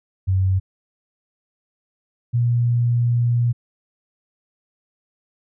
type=tone pair in turn; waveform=sine; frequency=94.5 / 119.75 Hz; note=F#2 / A#2; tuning=+37 / +47 cents; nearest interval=major third; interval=410 cents; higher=second; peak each=-15 dBFS; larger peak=neither; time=0.27-0.6 / 2.33-3.53 s; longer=second; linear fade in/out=20 ms; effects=none